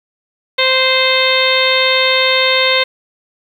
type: harmonic tone with a mistuned harmonic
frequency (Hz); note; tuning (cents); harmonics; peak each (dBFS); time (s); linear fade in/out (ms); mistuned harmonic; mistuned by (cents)
521; C5; -7; 1 / 2 / 3 / 4 / 5 / 6 / 7 / 8; -16 / -20 / -22 / -16 / -20 / -21 / -17 / -21; 0.58-2.84; 10; 8; +51
effects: 7-bit